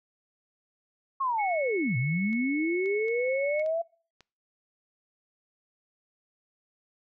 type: linear two-way sweep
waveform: sine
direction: down then up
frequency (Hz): 1106 to 116.3 to 677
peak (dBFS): -25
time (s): 1.2-3.82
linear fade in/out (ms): 10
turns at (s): 1.97
type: tone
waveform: sine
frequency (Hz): 2200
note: C#7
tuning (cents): -14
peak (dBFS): -32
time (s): 1.38-3.63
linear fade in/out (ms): 20
type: clicks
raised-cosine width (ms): 0.2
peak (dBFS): -34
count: 6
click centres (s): 2.33 / 2.859 / 3.083 / 3.596 / 3.662 / 4.207
effects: noise-tail reverb RT60 0.4 s tail -23 dB re dry